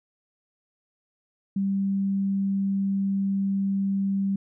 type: tone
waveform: sine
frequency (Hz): 196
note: G3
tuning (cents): 0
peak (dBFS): -22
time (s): 1.56-4.36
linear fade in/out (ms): 5
effects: none